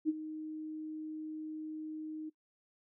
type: tone with ADSR envelope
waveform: sine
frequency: 311.1 Hz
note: D#4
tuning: in tune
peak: -25 dBFS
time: 0.05-2.3 s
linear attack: 39 ms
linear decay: 30 ms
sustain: -14 dB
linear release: 15 ms
effects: noise-tail reverb RT60 0.1 s tail -21 dB re dry